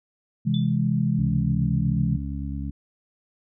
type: chord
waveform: sine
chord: C augmented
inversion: none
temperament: equal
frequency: 130.81 / 164.81 / 207.7 Hz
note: C3 / E3 / G#3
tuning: 0 / 0 / 0 cents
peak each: -24 dBFS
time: 0.45-2.17 s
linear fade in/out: 20 ms
type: tone with exponential decay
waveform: sine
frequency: 3483 Hz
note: A7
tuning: 18 cents flat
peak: -31 dBFS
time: 0.54-0.77 s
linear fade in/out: 2 ms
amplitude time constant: 48 ms
type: harmonic tone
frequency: 69.3 Hz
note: C#2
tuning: in tune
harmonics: 1 / 2 / 3 / 4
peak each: -30 / -33 / -35 / -36 dBFS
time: 1.18-2.71 s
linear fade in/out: 10 ms
effects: none